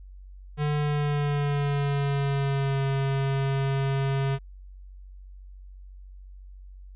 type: tone with pitch glide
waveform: square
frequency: 148.1 to 136.6 Hz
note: D3 to C#3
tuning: +15 to -25 cents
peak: -24 dBFS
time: 0.57-4.39 s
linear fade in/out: 50 ms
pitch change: -140 cents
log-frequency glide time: 0.75-2.82 s
effects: added 47 Hz sine -42 dBFS peak until 6.95 s + resampled to 8000 Hz